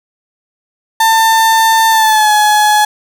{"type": "tone with pitch glide", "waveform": "35% pulse", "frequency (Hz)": [895, 844.8], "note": ["A5", "G#5"], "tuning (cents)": [29, 29], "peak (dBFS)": -5, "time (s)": [1, 2.85], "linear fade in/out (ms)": 5, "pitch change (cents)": -100, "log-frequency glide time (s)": [1.9, 2.32], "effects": []}